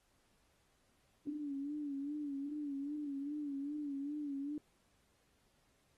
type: tone with vibrato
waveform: sine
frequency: 287.3 Hz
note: D4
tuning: 38 cents flat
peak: -38 dBFS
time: 1.27-4.58 s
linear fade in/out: 2 ms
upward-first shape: sine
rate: 2.5 Hz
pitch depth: 77 cents each way
effects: pink hiss -75 dBFS RMS until 5.97 s + AAC 32 kbps